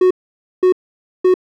triangle tone bursts, 368 Hz, F#4, 9 cents flat, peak -6 dBFS, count 3, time 0.01-1.341 s, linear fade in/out 5 ms, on 97 ms, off 520 ms, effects none

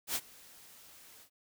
white noise with ADSR envelope, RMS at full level -32 dBFS, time 0.07-1.3 s, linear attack 81 ms, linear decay 51 ms, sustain -24 dB, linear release 84 ms, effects none

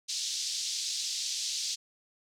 pink band-pass noise, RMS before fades -34 dBFS, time 0.08-1.76 s, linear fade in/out 20 ms, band 4000 to 6700 Hz, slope 24 dB/octave, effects none

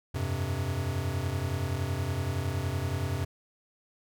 square chord, F suspended second, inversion none, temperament equal, 87.31 / 98 / 130.81 Hz, F2 / G2 / C3, 0 / 0 / 0 cents, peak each -34 dBFS, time 0.14-3.25 s, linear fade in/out 10 ms, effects none

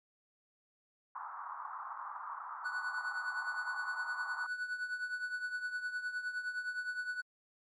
pink band-pass noise, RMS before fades -44 dBFS, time 1.15-4.47 s, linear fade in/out 5 ms, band 920 to 1300 Hz, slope 48 dB/octave
triangle tone with tremolo, 1481 Hz, F#6, 1 cent sharp, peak -31 dBFS, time 2.64-7.22 s, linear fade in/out 20 ms, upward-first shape triangle, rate 9.7 Hz, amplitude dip 75%
effects MP3 48 kbps

